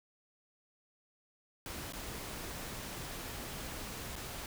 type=noise with dropouts; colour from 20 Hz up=pink; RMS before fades=-43 dBFS; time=1.66-4.46 s; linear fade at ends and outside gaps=1 ms; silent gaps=1.924-1.934 / 4.156-4.162 s; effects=none